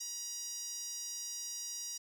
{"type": "tone with high-pass filter", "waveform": "sawtooth", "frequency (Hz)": 957, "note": "A#5", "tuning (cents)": 45, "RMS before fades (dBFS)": -42, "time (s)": [0, 1.98], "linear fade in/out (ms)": 10, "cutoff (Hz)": 5500, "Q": 6.3, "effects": []}